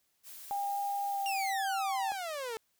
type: noise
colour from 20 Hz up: blue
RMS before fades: -48 dBFS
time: 0.23-1.54 s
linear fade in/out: 50 ms
type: tone with pitch glide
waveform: sine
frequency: 803 to 778.3 Hz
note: G5 to G5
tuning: +41 to -13 cents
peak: -31 dBFS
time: 0.51-2.12 s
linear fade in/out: 0 ms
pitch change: -54 cents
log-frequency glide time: 1.1-1.37 s
type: exponential sweep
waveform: sawtooth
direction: down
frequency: 2848 to 433.3 Hz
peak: -32 dBFS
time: 1.26-2.57 s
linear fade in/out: 0 ms
effects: white hiss -75 dBFS RMS until 2.79 s